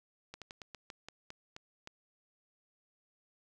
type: slowing click train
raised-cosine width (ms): 0.2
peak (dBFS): -28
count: 10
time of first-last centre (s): 0.34-1.874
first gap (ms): 77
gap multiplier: 1.19
effects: none